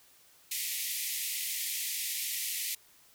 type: band-pass noise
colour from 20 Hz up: white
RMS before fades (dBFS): -35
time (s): 0.51-2.75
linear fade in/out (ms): 5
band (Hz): 1900 to 16000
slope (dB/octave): 96
effects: white hiss -61 dBFS RMS until 3.14 s